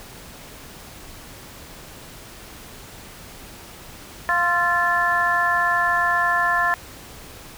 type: harmonic tone with a mistuned harmonic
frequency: 349.2 Hz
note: F4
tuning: in tune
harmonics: 2 / 3 / 4 / 5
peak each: -25 / -22 / -26 / -20 dBFS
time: 4.29-6.74 s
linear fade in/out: 0 ms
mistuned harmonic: 4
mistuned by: -36 cents
effects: pink hiss -41 dBFS RMS until 7.57 s